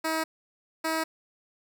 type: tone pair in turn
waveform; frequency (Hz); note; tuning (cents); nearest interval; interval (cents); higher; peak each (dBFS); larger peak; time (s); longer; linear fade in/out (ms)
10% pulse; 319.6 / 320.7; D#4 / E4; +47 / -48; unison; 5; second; -18; neither; 0.04-0.24 / 0.84-1.04; neither; 10
effects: none